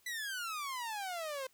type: exponential sweep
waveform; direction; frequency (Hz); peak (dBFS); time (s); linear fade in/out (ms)
sawtooth; down; 2004 to 512; -34; 0.06-1.47; 5
effects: white hiss -69 dBFS RMS until 1.53 s